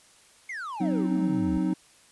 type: exponential sweep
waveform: triangle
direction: down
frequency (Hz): 2217 to 61.74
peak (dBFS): -31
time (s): 0.49-1.58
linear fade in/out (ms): 5
type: chord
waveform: triangle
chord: C diminished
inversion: second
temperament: equal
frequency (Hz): 185 / 261.6 / 311.1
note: Gb3 / C4 / Eb4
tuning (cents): 0 / 0 / 0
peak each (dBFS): -25 / -28 / -25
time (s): 0.8-1.74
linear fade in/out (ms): 10
effects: white hiss -57 dBFS RMS until 2.11 s + resampled to 24000 Hz